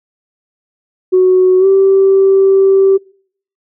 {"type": "tone with pitch glide", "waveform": "sine", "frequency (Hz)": [370, 387.7], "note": ["F#4", "G4"], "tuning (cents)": [0, -19], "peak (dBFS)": -4, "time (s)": [1.12, 2.98], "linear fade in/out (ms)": 20, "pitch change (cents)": 81, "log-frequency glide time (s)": [1.59, 1.66], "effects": ["noise-tail reverb RT60 0.6 s tail -26 dB re dry", "tanh soft clip ceiling -1 dBFS"]}